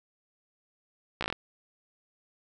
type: slowing click train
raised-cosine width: 0.3 ms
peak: -14 dBFS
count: 7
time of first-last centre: 1.21-1.326 s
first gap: 15 ms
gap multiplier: 1.1
effects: none